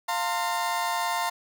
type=chord; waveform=35% pulse; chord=F suspended fourth; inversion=none; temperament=equal with one note detuned; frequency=698.5 / 908.9 / 1046.5 Hz; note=F5 / Bb5 / C6; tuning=0 / -44 / 0 cents; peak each=-29 / -27 / -29 dBFS; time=0.08-1.3 s; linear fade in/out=10 ms; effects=none